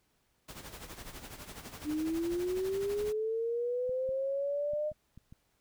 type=noise with tremolo; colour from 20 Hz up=pink; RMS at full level=-44 dBFS; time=0.48-3.13 s; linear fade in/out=10 ms; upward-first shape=sine; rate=12 Hz; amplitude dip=65%
type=linear sweep; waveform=sine; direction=up; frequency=296.5 to 612 Hz; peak=-30 dBFS; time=1.84-4.93 s; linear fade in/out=50 ms
type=clicks; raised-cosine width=5 ms; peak=-38 dBFS; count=7; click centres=3.041 / 3.894 / 4.091 / 4.735 / 4.917 / 5.176 / 5.325 s
effects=pink hiss -74 dBFS RMS until 5.6 s